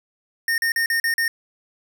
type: tone bursts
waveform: square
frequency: 1834 Hz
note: A#6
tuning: 29 cents flat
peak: -19 dBFS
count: 6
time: 0.48-1.28 s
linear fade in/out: 2 ms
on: 100 ms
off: 40 ms
effects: none